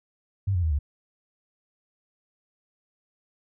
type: tone with pitch steps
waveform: sine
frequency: 98.1 / 88.41 / 79.68 / 71.81 Hz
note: G2 / F2 / D#2 / D2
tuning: +2 / +22 / +42 / -38 cents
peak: -21 dBFS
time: 0.47-0.79 s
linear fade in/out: 10 ms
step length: 80 ms
effects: none